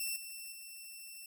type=tone with level steps; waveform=5% pulse; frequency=2687 Hz; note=E7; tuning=33 cents sharp; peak=-26 / -35 / -38 dBFS; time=0-1.26 s; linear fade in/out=2 ms; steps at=0.16 / 0.52 s; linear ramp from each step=2 ms; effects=none